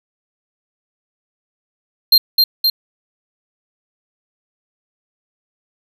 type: tone with echo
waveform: square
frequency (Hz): 4186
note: C8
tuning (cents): 0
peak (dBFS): -6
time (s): 2.12-2.18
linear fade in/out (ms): 5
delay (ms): 260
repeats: 2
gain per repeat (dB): -3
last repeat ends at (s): 2.7
effects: none